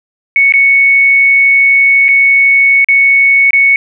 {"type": "tone with dropouts", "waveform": "sine", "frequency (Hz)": 2217, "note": "C#7", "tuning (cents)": 0, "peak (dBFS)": -4, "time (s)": [0.36, 3.76], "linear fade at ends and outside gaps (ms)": 1, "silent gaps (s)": [[0.523, 0.538], [2.083, 2.088], [2.845, 2.886], [3.507, 3.532]], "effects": []}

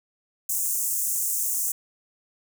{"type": "high-pass noise", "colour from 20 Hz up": "pink", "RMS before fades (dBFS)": -26, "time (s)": [0.49, 1.72], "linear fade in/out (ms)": 5, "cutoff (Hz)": 6600, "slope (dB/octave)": 48, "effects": []}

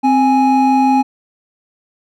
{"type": "tone pair together", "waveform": "triangle", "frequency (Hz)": [261.9, 831.5], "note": ["C4", "G#5"], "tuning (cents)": [2, 2], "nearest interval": "octave + minor sixth", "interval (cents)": 2000, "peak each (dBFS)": -10, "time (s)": [0.03, 1.03], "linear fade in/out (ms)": 20, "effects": []}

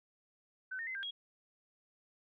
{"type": "tone with pitch steps", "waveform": "sine", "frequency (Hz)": [1519, 1835, 2054, 1586, 3293], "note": ["F#6", "A#6", "C7", "G6", "G#7"], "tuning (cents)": [45, -28, -33, 20, -15], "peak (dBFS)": -38, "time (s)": [0.71, 1.11], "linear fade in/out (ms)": 10, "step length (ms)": 80, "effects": []}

